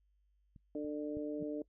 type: clicks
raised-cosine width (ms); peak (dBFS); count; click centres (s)
5; -44 / -46 / -36; 3; 0.562 / 0.847 / 1.17
type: harmonic tone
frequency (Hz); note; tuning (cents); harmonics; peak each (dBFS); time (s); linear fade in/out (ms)
148.9; D3; +24; 2 / 3 / 4; -38 / -42 / -44; 0.75-1.62; 2
type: tone with exponential growth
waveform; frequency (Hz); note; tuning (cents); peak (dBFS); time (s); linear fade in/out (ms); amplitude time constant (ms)
sine; 170.6; F3; -40; -39; 1.36-1.43; 2; 15
effects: noise-tail reverb RT60 0.1 s tail -22 dB re dry + added 50 Hz sine -70 dBFS peak until 1.68 s